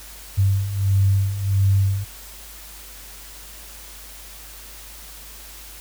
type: beating tone pair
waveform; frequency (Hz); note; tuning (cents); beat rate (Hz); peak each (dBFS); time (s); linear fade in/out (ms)
sine; 96.8 / 98.3; G2 / G2; -21 / +5; 1.5; -22 / -17; 0.37-2.05; 20
effects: added 50 Hz sine -43 dBFS peak until 5.8 s + white hiss -41 dBFS RMS until 5.8 s